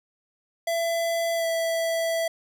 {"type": "tone with pitch glide", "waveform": "square", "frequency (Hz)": [670, 660.4], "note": ["E5", "E5"], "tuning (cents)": [28, 3], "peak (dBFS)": -24, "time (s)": [0.67, 2.28], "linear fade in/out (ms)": 5, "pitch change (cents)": -25, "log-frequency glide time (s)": [1.35, 1.46], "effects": []}